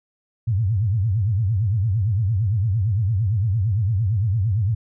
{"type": "tone with vibrato", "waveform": "sine", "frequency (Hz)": 104, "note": "G#2", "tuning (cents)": 3, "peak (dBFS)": -17, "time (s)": [0.47, 4.75], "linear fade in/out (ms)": 10, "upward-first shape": "triangle", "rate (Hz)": 8.8, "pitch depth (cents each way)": 290, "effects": []}